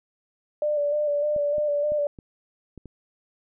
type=tone with vibrato; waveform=sine; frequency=589 Hz; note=D5; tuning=5 cents sharp; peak=-21 dBFS; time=0.62-2.07 s; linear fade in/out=2 ms; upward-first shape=square; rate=3.3 Hz; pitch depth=26 cents each way
type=clicks; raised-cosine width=3 ms; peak=-28 dBFS; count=6; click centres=1.363 / 1.582 / 1.92 / 2.188 / 2.777 / 2.857 s
effects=none